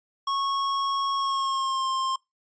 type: tone with pitch glide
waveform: square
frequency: 1100 to 1058.2 Hz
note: C#6 to C6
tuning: -14 to +19 cents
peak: -25 dBFS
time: 0.27-2.16 s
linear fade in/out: 5 ms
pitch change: -67 cents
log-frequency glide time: 1.16-1.88 s
effects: noise-tail reverb RT60 0.2 s tail -25 dB re dry + resampled to 16000 Hz